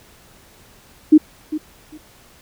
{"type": "tone with echo", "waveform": "sine", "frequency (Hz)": 307.1, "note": "D#4", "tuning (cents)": -23, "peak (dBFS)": -4, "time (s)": [1.12, 1.18], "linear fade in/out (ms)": 10, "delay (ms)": 400, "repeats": 2, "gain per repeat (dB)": -15, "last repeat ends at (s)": 1.98, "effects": ["pink hiss -49 dBFS RMS until 2.41 s"]}